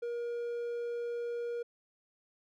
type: tone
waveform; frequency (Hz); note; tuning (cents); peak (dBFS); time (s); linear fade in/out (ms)
triangle; 474.5; A#4; +31; -32; 0.02-1.63; 10
effects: none